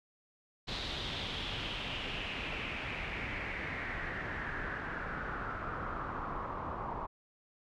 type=noise with low-pass filter sweep; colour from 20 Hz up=pink; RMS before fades=-39 dBFS; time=0.67-7.07 s; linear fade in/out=20 ms; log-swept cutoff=3900 to 1000 Hz; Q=4.2; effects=none